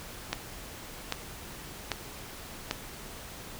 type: click train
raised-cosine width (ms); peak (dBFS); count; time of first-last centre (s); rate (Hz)
0.2; -11; 4; 0.33-2.711; 1.26
effects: pink hiss -44 dBFS RMS until 3.59 s